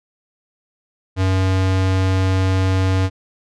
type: tone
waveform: square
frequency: 94.4 Hz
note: F#2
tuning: 35 cents sharp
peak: -15 dBFS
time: 1.16-3.1 s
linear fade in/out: 50 ms
effects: low-pass 6000 Hz 12 dB/octave